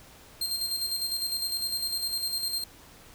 sawtooth tone with tremolo, 4186 Hz, C8, in tune, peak -24 dBFS, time 0.41-2.64 s, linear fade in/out 5 ms, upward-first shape square, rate 9.9 Hz, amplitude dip 45%, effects pink hiss -52 dBFS RMS until 3.14 s

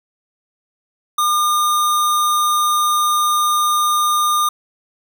sine tone with sample-and-hold, 1205 Hz, D6, 44 cents sharp, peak -13 dBFS, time 1.18-4.49 s, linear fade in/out 5 ms, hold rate 4900 Hz, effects none

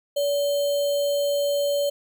sine tone with sample-and-hold, 572 Hz, D5, 46 cents flat, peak -20 dBFS, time 0.16-1.9 s, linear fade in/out 10 ms, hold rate 3675 Hz, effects none

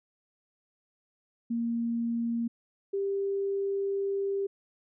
sine tone pair in turn, 233.1 / 395.2 Hz, A#3 / G4, 0 / +14 cents, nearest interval major sixth, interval 914 cents, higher second, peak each -27 dBFS, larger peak neither, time 1.5-2.48 / 2.93-4.47 s, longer second, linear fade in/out 10 ms, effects none

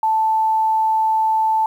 sine tone, 880 Hz, A5, in tune, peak -14 dBFS, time 0.03-1.66 s, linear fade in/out 2 ms, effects 8-bit

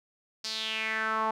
sawtooth tone with band-pass filter sweep, 220 Hz, A3, in tune, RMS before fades -31 dBFS, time 0.44-1.31 s, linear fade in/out 5 ms, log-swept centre 5000 to 920 Hz, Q 4.3, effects none

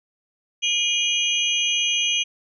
sine tone cluster, 2442 / 2883 / 3243 / 6160 Hz, D#7 / F#7 / G#7 / G8, -33 / -46 / -42 / -31 cents, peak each -25 / -23 / -25 / -27 dBFS, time 0.62-2.24 s, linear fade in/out 20 ms, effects none

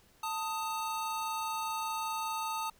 square tone pair together, 890 / 1251 Hz, A5 / D#6, +20 / +9 cents, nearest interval tritone, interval 589 cents, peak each -36 / -38 dBFS, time 0.23-2.7 s, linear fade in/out 5 ms, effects pink hiss -64 dBFS RMS until 2.79 s

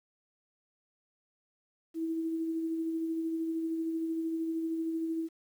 sine tone with tremolo, 325.8 Hz, E4, 20 cents flat, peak -29 dBFS, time 1.94-5.29 s, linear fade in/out 50 ms, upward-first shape sine, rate 13 Hz, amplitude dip 30%, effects 10-bit

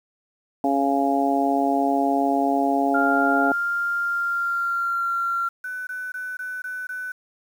harmonic tone, 138.7 Hz, C#3, 1 cent sharp, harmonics 2 / 3 / 4 / 5 / 6, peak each -22 / -29 / -30 / -22 / -26 dBFS, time 0.64-3.52 s, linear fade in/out 2 ms
sine tone with pitch glide, 1396.9 to 1375.3 Hz, F6 to F6, 0 to -27 cents, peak -21 dBFS, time 2.94-5.49 s, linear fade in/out 10 ms, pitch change -27 cents, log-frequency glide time 4-5.13 s
sine tone bursts, 1500 Hz, F#6, 23 cents sharp, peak -28 dBFS, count 6, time 5.64-7.12 s, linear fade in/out 5 ms, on 230 ms, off 20 ms
effects 8-bit

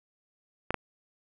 clicks, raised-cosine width 0.5 ms, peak -13 dBFS, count 2, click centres 0.706 / 0.743 s, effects none

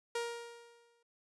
sawtooth tone with exponential decay, 470.2 Hz, A#4, 15 cents sharp, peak -29 dBFS, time 0.15-1.03 s, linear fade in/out 5 ms, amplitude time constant 190 ms, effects resampled to 24000 Hz

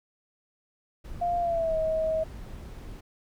brown noise, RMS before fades -40 dBFS, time 1.04-3.01 s, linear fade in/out 10 ms
sine tone with pitch glide, 698.5 to 636.8 Hz, F5 to D#5, 0 to +40 cents, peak -24 dBFS, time 1.21-2.24 s, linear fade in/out 10 ms, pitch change -160 cents, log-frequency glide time 1.39-1.76 s
effects none

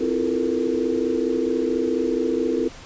sine tone cluster, 259.8 / 325.2 / 349.6 / 434.8 / 469.3 Hz, C4 / E4 / F4 / A4 / A#4, -12 / -23 / +2 / -21 / +12 cents, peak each -26 dBFS, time 0-2.69 s, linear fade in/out 10 ms, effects pink hiss -42 dBFS RMS until 2.85 s + resampled to 16000 Hz

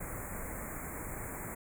pink band-stop noise, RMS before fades -41 dBFS, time 0-1.55 s, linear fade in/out 10 ms, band 2300 to 7000 Hz, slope 96 dB/octave, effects none

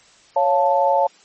sine chord, Db augmented, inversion none, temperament equal, 554.4 / 698.5 / 880 Hz, Db5 / F5 / A5, 0 / 0 / 0 cents, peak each -18 / -20 / -17 dBFS, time 0.36-1.07 s, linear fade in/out 5 ms, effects white hiss -51 dBFS RMS until 1.24 s + MP3 32 kbps

